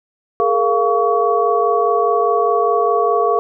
sine tone cluster, 419.1 / 464 / 695 / 1128 Hz, G#4 / A#4 / F5 / C#6, +16 / -8 / -9 / +30 cents, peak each -18 dBFS, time 0.4-3.39 s, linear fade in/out 0 ms, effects none

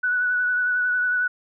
sine tone with vibrato, 1480 Hz, F#6, in tune, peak -19 dBFS, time 0.03-1.28 s, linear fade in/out 10 ms, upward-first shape triangle, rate 11 Hz, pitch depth 26 cents each way, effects none

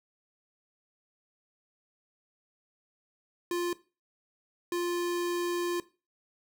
square tone bursts at uneven times, 349.4 Hz, F4, 1 cent sharp, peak -29 dBFS, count 2, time 3.51-3.73 / 4.72-5.8 s, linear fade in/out 2 ms, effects noise-tail reverb RT60 0.3 s tail -17 dB re dry

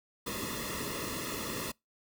pink noise with comb filter, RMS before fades -37 dBFS, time 0.26-1.72 s, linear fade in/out 10 ms, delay 1.3 ms, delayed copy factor -0.95, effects noise-tail reverb RT60 0.2 s tail -26 dB re dry

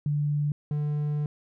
sine / triangle tone pair in turn, 146.83 / 148.28 Hz, D3 / D3, 0 / +17 cents, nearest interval unison, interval 17 cents, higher second, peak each -23 dBFS, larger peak neither, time 0.06-0.52 / 0.71-1.26 s, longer second, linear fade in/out 2 ms, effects none

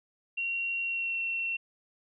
sine tone with pitch glide, 2746 to 2716 Hz, F7 to F7, -30 to -49 cents, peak -29 dBFS, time 0.37-1.57 s, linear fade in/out 10 ms, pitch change -19 cents, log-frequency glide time 0.83-1.18 s, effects none

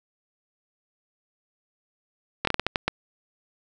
slowing click train, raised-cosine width 0.3 ms, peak -6 dBFS, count 8, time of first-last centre 2.45-2.88 s, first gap 23 ms, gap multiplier 1.32, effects none

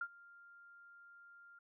sine tone with ADSR envelope, 1396.9 Hz, F6, in tune, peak -35 dBFS, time 0.01-1.59 s, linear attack 4 ms, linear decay 59 ms, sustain -22 dB, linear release 6 ms, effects none

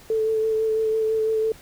sine tone with vibrato, 440 Hz, A4, in tune, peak -19 dBFS, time 0.1-1.52 s, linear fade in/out 2 ms, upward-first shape sine, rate 6 Hz, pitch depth 16 cents each way, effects pink hiss -48 dBFS RMS until 1.61 s

